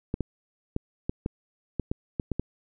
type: clicks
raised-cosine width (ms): 3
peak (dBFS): -14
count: 10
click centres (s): 0.141 / 0.207 / 0.764 / 1.095 / 1.261 / 1.797 / 1.915 / 2.198 / 2.317 / 2.396
effects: none